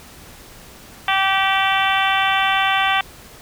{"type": "harmonic tone with a mistuned harmonic", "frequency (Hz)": 387.1, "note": "G4", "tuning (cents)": -22, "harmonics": [2, 3, 4, 5, 6, 7, 8, 9], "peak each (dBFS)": [-20, -22, -23, -24, -25, -25, -26, -27], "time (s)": [1.08, 3.01], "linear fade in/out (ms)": 2, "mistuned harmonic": 8, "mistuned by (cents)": -16, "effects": ["pink hiss -42 dBFS RMS until 3.41 s"]}